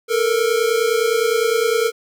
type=tone pair together; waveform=square; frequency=441.9 / 471.7 Hz; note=A4 / A#4; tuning=+7 / +20 cents; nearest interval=minor second; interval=113 cents; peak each=-19 dBFS; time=0.08-1.92 s; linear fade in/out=50 ms; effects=none